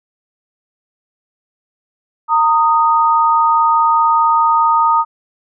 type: tone pair together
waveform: sine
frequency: 918 / 1242.8 Hz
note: A#5 / D#6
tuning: -27 / -2 cents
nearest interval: perfect fourth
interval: 525 cents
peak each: -12 dBFS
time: 2.28-5.05 s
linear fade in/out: 50 ms
effects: none